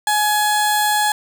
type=tone with notch filter; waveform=15% pulse; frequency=842 Hz; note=G#5; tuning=24 cents sharp; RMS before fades=-17 dBFS; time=0.07-1.12 s; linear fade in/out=2 ms; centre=2400 Hz; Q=1.2; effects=none